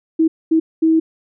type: tone bursts at uneven times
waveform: sine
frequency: 322 Hz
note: E4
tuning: 41 cents flat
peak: -10 dBFS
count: 3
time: 0.19-0.28 / 0.51-0.6 / 0.82-1 s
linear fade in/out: 10 ms
effects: none